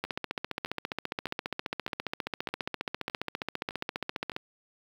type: two click trains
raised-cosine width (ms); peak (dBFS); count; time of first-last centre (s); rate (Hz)
0.3; -15 / -23; 65 / 8; 0.04-4.364 / 0.05-4.318; 14.8 / 1.64
effects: high-pass 60 Hz 12 dB/octave + 7-bit